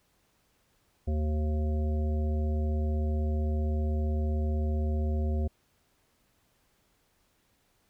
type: harmonic tone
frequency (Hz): 76.3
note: D#2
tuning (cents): -33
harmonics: 1 / 3 / 5 / 7 / 9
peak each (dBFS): -26 / -36 / -40 / -43 / -45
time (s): 1.07-5.48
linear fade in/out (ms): 10
effects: pink hiss -70 dBFS RMS until 7.89 s